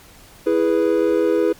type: chord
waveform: triangle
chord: E major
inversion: none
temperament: equal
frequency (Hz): 329.6 / 415.3 / 493.9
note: E4 / G#4 / B4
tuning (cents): 0 / 0 / 0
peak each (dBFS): -17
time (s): 0.46-1.53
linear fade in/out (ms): 10
effects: pink hiss -46 dBFS RMS until 1.59 s + MP3 96 kbps